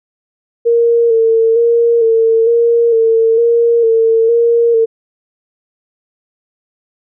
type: tone with vibrato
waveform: sine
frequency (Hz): 459.6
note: A#4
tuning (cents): -25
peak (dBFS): -7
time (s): 0.65-4.86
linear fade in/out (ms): 20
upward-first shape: square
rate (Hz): 1.1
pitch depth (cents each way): 30
effects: none